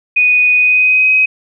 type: tone with pitch glide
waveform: sine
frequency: 2482 to 2528 Hz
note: D#7 to D#7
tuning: -5 to +27 cents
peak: -7 dBFS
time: 0.16-1.26 s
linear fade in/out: 10 ms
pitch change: +32 cents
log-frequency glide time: 0.54-1.13 s
effects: none